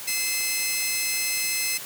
10% pulse tone pair together, 2064 / 2600 Hz, C7 / E7, -24 / -24 cents, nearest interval major third, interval 400 cents, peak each -18 dBFS, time 0.07-1.78 s, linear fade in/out 10 ms, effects white hiss -37 dBFS RMS until 1.85 s + high-pass 100 Hz 12 dB/octave

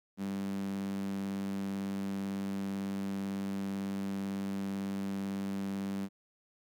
sawtooth tone with high-pass filter, 98 Hz, G2, in tune, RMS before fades -36 dBFS, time 0.17-6.09 s, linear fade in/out 50 ms, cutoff 210 Hz, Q 5.2, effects none

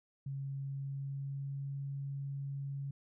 sine tone with pitch glide, 137.4 to 138.92 Hz, C#3 to C#3, -15 to +4 cents, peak -37 dBFS, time 0.26-2.91 s, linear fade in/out 5 ms, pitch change +19 cents, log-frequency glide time 0.57-1.75 s, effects none

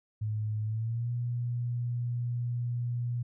sine tone with pitch glide, 107.5 to 120.66 Hz, A2 to B2, -40 to -40 cents, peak -29 dBFS, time 0.21-3.23 s, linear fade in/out 10 ms, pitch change +200 cents, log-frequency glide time 0.64-1.11 s, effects none

